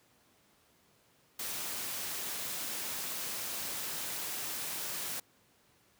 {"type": "noise", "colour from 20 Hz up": "white", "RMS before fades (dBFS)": -38, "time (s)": [1.39, 5.2], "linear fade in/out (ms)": 5, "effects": ["pink hiss -67 dBFS RMS until 5.99 s", "high-pass 100 Hz 12 dB/octave"]}